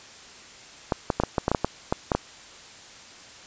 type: clicks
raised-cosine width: 1 ms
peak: -7 dBFS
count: 12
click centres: 0.922 / 1.102 / 1.2 / 1.236 / 1.382 / 1.481 / 1.516 / 1.548 / 1.646 / 1.925 / 2.118 / 2.15 s
effects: white hiss -46 dBFS RMS until 3.46 s + resampled to 16000 Hz